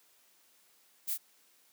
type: noise with echo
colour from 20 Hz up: violet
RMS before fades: -34 dBFS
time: 1.07-1.15 s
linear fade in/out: 20 ms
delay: 30 ms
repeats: 1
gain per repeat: -4 dB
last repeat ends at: 1.18 s
effects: white hiss -66 dBFS RMS until 1.72 s + high-pass 200 Hz 12 dB/octave